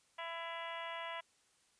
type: harmonic tone with a mistuned harmonic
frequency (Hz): 333.5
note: E4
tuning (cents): +20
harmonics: 2 / 3 / 4 / 5 / 6 / 7 / 8 / 9 / 10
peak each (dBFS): -47 / -45 / -52 / -52 / -48 / -54 / -57 / -52 / -55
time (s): 0.18-1.21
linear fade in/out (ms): 10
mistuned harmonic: 9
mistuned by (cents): -66
effects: white hiss -72 dBFS RMS until 1.79 s + resampled to 22050 Hz